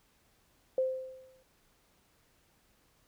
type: tone with exponential decay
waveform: sine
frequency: 520 Hz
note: C5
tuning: 11 cents flat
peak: -24 dBFS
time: 0.78-1.43 s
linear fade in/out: 2 ms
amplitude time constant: 140 ms
effects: pink hiss -69 dBFS RMS until 3.07 s